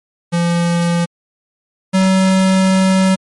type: tone pair in turn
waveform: square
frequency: 171.5 / 189.41 Hz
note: F3 / F#3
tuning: -31 / +41 cents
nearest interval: major second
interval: 172 cents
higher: second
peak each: -13 / -10 dBFS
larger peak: second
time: 0.32-1.06 / 1.93-3.16 s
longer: second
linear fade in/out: 20 ms
effects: MP3 48 kbps